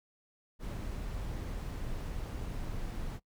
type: noise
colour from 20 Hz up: brown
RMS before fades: -38 dBFS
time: 0.59-3.2 s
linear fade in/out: 50 ms
effects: noise-tail reverb RT60 0.1 s tail -21 dB re dry

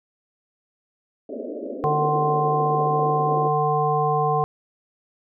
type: band-pass noise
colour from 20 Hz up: white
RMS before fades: -32 dBFS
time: 1.29-3.48 s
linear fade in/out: 5 ms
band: 220 to 620 Hz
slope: 96 dB/octave
type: harmonic tone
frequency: 150 Hz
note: D3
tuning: 37 cents sharp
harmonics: 1 / 3 / 5 / 7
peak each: -25 / -24 / -22 / -24 dBFS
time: 1.84-4.44 s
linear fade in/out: 0 ms
effects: none

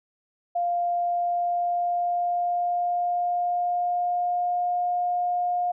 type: tone with pitch glide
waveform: sine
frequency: 698.5 to 711.5 Hz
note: F5 to F5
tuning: 0 to +32 cents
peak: -22 dBFS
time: 0.55-5.72 s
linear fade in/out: 10 ms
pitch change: +32 cents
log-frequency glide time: 0.71-4.79 s
effects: none

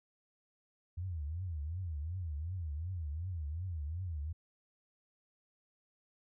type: tone with vibrato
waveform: sine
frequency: 82.41 Hz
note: E2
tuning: in tune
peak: -36 dBFS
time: 0.97-4.33 s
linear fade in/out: 10 ms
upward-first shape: triangle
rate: 2.7 Hz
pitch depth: 270 cents each way
effects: none

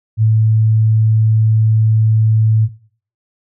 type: tone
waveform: sine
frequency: 110 Hz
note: A2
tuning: in tune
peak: -8 dBFS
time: 0.17-2.69 s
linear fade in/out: 50 ms
effects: noise-tail reverb RT60 0.5 s tail -19 dB re dry

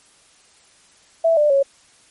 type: tone with pitch steps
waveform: sine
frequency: 659 / 595 / 552 Hz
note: E5 / D5 / C#5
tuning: -1 / +22 / -7 cents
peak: -12 dBFS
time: 1.24-1.63 s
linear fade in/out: 10 ms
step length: 130 ms
effects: white hiss -53 dBFS RMS until 2.1 s + MP3 48 kbps

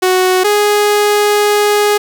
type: tone pair in turn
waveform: sawtooth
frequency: 369.7 / 415 Hz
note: F#4 / G#4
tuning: -1 / -1 cents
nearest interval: major second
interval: 200 cents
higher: second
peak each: -5 dBFS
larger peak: neither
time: 0.02-0.44 / 0.44-1.98 s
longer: second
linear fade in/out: 10 ms
effects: 7-bit

